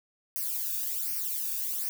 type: noise with flanger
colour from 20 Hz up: violet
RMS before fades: -32 dBFS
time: 0.36-1.89 s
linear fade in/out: 0 ms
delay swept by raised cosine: 0.26 to 0.99 ms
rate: 1.3 Hz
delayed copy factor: -0.85
effects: none